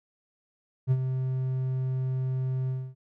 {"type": "tone with ADSR envelope", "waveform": "triangle", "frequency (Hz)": 130, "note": "C3", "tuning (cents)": -11, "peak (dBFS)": -16, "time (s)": [0.87, 2.95], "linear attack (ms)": 42, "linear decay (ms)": 51, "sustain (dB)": -8, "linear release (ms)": 260, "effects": []}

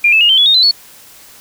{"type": "tone with pitch steps", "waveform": "sine", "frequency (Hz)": [2400, 2617, 2854, 3112, 3394, 3701, 4036, 4402], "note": ["D7", "E7", "F7", "G7", "G#7", "A#7", "B7", "C#8"], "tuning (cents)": [37, -13, 37, -13, 37, -13, 37, -13], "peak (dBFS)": -6, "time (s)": [0.04, 0.712], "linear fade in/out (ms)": 5, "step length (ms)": 84, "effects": ["white hiss -40 dBFS RMS until 1.4 s"]}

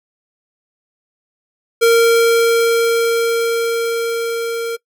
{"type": "tone with level ramp", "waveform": "square", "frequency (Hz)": 462.4, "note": "A#4", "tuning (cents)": -14, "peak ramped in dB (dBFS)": [-8, -20], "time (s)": [1.81, 4.77], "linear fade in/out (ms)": 20, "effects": ["noise-tail reverb RT60 0.1 s tail -22 dB re dry"]}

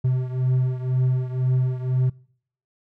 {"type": "beating tone pair", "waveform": "triangle", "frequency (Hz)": [127.5, 129.5], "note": ["C3", "C3"], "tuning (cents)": [-44, -17], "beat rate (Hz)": 2, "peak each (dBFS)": [-19, -23], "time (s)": [0.04, 2.1], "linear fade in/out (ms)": 10, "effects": ["noise-tail reverb RT60 0.6 s tail -24 dB re dry"]}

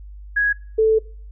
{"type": "tone pair in turn", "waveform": "sine", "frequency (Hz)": [1661.2, 440], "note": ["G#6", "A4"], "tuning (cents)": [0, 0], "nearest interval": "octave + major seventh", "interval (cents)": 2300, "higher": "first", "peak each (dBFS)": [-15, -12], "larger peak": "second", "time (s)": [[0.36, 0.53], [0.78, 0.99]], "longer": "second", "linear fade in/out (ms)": 10, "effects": ["noise-tail reverb RT60 0.5 s tail -24 dB re dry", "added 50 Hz sine -35 dBFS peak until 1.31 s"]}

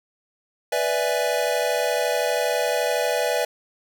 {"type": "chord", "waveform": "square", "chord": "E dominant seventh", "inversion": "second", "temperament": "equal", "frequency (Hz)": [493.9, 587.3, 659.3, 830.6], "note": ["B4", "D5", "E5", "G#5"], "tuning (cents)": [0, 0, 0, 0], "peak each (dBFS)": [-26, -26, -27, -30], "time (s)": [0.72, 3.45], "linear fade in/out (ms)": 5, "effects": []}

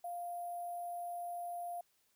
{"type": "tone with sample-and-hold", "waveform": "sine", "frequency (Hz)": 698.5, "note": "F5", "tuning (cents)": 0, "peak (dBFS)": -39, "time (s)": [0.04, 1.81], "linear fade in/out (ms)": 5, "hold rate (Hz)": 11025, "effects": ["white hiss -75 dBFS RMS until 2.15 s"]}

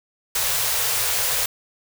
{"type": "band-stop noise", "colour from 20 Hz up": "white", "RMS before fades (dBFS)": -22, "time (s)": [0.35, 1.46], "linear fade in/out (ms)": 5, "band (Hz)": [150, 400], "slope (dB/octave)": 96, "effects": []}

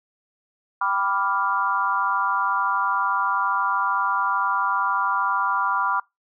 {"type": "chord", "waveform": "sine", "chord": "G dominant seventh", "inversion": "none", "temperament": "equal", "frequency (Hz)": [784, 987.8, 1174.7, 1396.9], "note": ["G5", "B5", "D6", "F6"], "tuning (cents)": [0, 0, 0, 0], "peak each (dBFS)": [-30, -24, -24, -26], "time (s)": [0.81, 6], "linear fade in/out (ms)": 5, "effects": ["noise-tail reverb RT60 0.2 s tail -24 dB re dry"]}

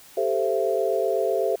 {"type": "chord", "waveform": "sine", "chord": "A minor seventh", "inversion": "third", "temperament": "equal with one note detuned", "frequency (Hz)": [392, 440, 523.3, 670], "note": ["G4", "A4", "C5", "E5"], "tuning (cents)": [0, 0, 0, 28], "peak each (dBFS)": -26, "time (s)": [0.17, 1.56], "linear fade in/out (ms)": 5, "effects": ["white hiss -49 dBFS RMS until 1.6 s"]}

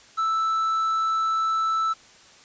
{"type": "tone with quantisation", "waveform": "triangle", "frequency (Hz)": 1318.5, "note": "E6", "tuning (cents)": 0, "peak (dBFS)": -19, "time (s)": [0.17, 1.94], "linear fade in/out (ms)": 20, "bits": 8, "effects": ["white hiss -51 dBFS RMS until 2.44 s", "resampled to 16000 Hz"]}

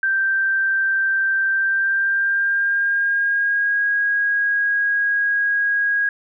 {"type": "tone with pitch glide", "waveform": "sine", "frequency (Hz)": [1568, 1643.1], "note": ["G6", "G#6"], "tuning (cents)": [0, -19], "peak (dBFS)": -16, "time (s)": [0.03, 6.09], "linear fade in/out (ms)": 2, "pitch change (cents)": 81, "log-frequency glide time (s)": [1.52, 3.85], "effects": []}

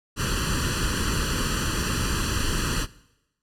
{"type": "noise with comb filter", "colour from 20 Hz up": "pink", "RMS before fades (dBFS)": -25, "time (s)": [0.16, 2.87], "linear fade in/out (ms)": 50, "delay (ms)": 0.68, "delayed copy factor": 1, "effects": ["noise-tail reverb RT60 0.9 s tail -20 dB re dry", "low-pass 10000 Hz 12 dB/octave"]}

